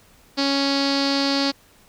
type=tone with low-pass filter; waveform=sawtooth; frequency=277.2 Hz; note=C#4; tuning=in tune; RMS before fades=-21 dBFS; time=0.37-1.52 s; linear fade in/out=20 ms; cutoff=4600 Hz; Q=7.8; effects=pink hiss -54 dBFS RMS until 1.88 s